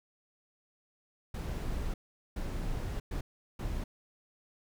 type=noise bursts at uneven times; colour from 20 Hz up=brown; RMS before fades=-35 dBFS; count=4; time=1.34-1.94 / 2.36-3 / 3.11-3.21 / 3.59-3.84 s; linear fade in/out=5 ms; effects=none